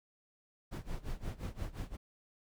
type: noise with tremolo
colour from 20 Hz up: brown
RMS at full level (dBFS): -37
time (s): 0.71-1.97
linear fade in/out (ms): 20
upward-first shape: sine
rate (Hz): 5.7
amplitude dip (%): 90
effects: none